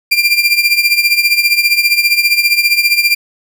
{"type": "tone with tremolo", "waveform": "30% pulse", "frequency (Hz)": 2382, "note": "D7", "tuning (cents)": 24, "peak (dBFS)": -3, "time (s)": [0.11, 3.15], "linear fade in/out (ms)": 10, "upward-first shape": "triangle", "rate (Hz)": 15, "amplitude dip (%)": 80, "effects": []}